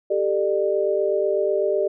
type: chord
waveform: sine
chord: G suspended second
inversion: none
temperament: equal with one note detuned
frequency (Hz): 392 / 440 / 600.7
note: G4 / A4 / D5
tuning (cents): 0 / 0 / +39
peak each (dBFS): -22 / -25 / -22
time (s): 0.1-1.88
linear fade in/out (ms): 10
effects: none